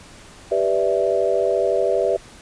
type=chord; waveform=sine; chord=E minor seventh; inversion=first; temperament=equal; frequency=392 / 493.9 / 587.3 / 659.3 Hz; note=G4 / B4 / D5 / E5; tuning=0 / 0 / 0 / 0 cents; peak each=-22 dBFS; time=0.51-2.17 s; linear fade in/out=10 ms; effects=pink hiss -44 dBFS RMS until 2.41 s + resampled to 22050 Hz